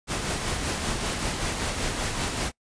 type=noise with tremolo; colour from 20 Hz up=pink; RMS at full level=-27 dBFS; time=0.07-2.52 s; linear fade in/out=50 ms; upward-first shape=sine; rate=5.2 Hz; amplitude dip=35%; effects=noise-tail reverb RT60 0.1 s tail -23 dB re dry + resampled to 22050 Hz